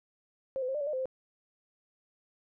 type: tone with pitch steps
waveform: sine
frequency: 533 / 506 / 533 / 596 / 565 / 606 / 518 / 522 Hz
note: C5 / B4 / C5 / D5 / C#5 / D#5 / C5 / C5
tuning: +32 / +42 / +32 / +25 / +33 / -46 / -17 / -4 cents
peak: -30 dBFS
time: 0.56-1.056 s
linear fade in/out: 0 ms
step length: 62 ms
effects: none